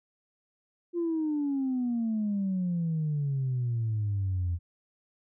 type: exponential sweep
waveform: sine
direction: down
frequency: 350.4 to 84.5 Hz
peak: -25 dBFS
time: 0.93-4.59 s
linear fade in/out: 50 ms
effects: tanh soft clip ceiling -23 dBFS